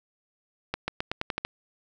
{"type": "accelerating click train", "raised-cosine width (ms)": 0.3, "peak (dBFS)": -12, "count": 8, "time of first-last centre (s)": [0.74, 1.45], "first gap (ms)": 140, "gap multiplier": 0.89, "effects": []}